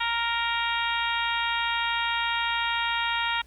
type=harmonic tone; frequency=466.2 Hz; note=A#4; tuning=in tune; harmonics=2 / 3 / 4 / 5 / 6 / 7 / 8; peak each=-29 / -31 / -32 / -33 / -34 / -34 / -35 dBFS; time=0-3.42 s; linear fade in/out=10 ms; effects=added 57 Hz sine -50 dBFS peak until 3.46 s + pink hiss -60 dBFS RMS until 3.46 s